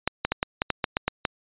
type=clicks; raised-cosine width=0.3 ms; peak=-6 dBFS; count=10; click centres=0.076 / 0.25 / 0.32 / 0.429 / 0.619 / 0.703 / 0.842 / 0.969 / 1.08 / 1.252 s; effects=resampled to 8000 Hz